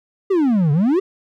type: exponential two-way sweep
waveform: triangle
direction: down then up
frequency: 406.8 to 138.9 to 406.8 Hz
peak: -11 dBFS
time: 0.3-1 s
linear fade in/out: 10 ms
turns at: 0.72 s
effects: none